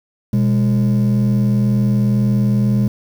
triangle tone pair together, 123 / 205 Hz, B2 / G#3, -7 / -22 cents, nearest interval major sixth, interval 885 cents, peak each -11 dBFS, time 0.33-2.88 s, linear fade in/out 5 ms, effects tanh soft clip ceiling -9 dBFS + 7-bit

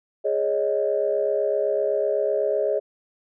sine chord, Ab suspended fourth, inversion none, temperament equal, 415.3 / 554.4 / 622.3 Hz, Ab4 / Db5 / Eb5, 0 / 0 / 0 cents, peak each -24 dBFS, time 0.24-2.8 s, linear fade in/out 20 ms, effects tanh soft clip ceiling -10 dBFS

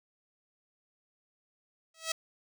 5% pulse tone with exponential growth, 647 Hz, E5, 32 cents flat, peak -16 dBFS, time 1.94-2.12 s, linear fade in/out 5 ms, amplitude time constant 39 ms, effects none

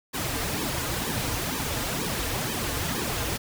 pink noise with flanger, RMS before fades -29 dBFS, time 0.13-3.38 s, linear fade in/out 20 ms, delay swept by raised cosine 1.4 to 5.4 ms, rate 2.1 Hz, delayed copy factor -0.9, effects none

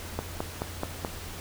click train, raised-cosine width 1 ms, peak -15 dBFS, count 5, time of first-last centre 0.19-1.048 s, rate 4.66 Hz, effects added 86 Hz sine -41 dBFS peak until 1.4 s + pink hiss -41 dBFS RMS until 1.4 s

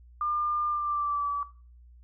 sine tone with pitch glide, 1200 to 1149.8 Hz, D6 to D6, +37 to -37 cents, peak -26 dBFS, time 0.21-1.43 s, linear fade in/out 2 ms, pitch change -74 cents, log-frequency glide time 0.68-1.29 s, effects noise-tail reverb RT60 0.4 s tail -19 dB re dry + added 60 Hz sine -50 dBFS peak until 2.03 s

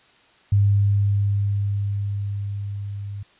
sine tone with level ramp, 100.9 Hz, G#2, 49 cents flat, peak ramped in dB -13 to -29 dBFS, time 0.52-3.23 s, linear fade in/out 5 ms, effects white hiss -55 dBFS RMS until 3.39 s + resampled to 8000 Hz

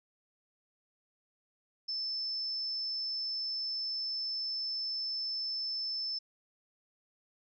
sine tone, 5274 Hz, E8, in tune, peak -33 dBFS, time 1.88-6.19 s, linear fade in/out 10 ms, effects none

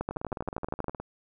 two click trains, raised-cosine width 1 ms, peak -16 / -22 dBFS, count 12 / 18, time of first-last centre 0.01-0.883 / 0.11-1 s, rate 12.6 / 19.1 Hz, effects none

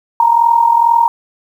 sine tone with amplitude modulation, 932.3 Hz, A#5, in tune, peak -4 dBFS, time 0.2-1.08 s, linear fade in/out 2 ms, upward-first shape sine, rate 42.2 Hz, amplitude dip 70%, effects 7-bit

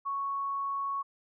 sine tone, 1108.7 Hz, C#6, in tune, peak -30 dBFS, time 0.05-1.03 s, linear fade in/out 20 ms, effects none

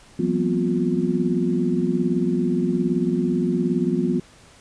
sine tone cluster, 171 / 189.7 / 237.3 / 254.9 / 355.2 Hz, F3 / F#3 / A#3 / C4 / F4, -36 / +43 / +31 / -45 / +29 cents, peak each -25 dBFS, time 0.19-4.2 s, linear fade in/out 5 ms, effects pink hiss -50 dBFS RMS until 4.6 s + resampled to 22050 Hz

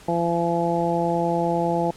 harmonic tone, 170 Hz, F3, 46 cents flat, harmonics 1 / 2 / 3 / 4 / 5, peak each -26 / -26 / -26 / -26 / -26 dBFS, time 0.08-1.91 s, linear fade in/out 5 ms, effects pink hiss -47 dBFS RMS until 1.96 s + low-pass 10000 Hz 12 dB/octave

